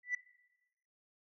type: tone with exponential growth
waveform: sine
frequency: 1975.5 Hz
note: B6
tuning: in tune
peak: -27 dBFS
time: 0.03-0.15 s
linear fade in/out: 5 ms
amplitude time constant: 26 ms
effects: noise-tail reverb RT60 1.0 s tail -18 dB re dry + tanh soft clip ceiling -28 dBFS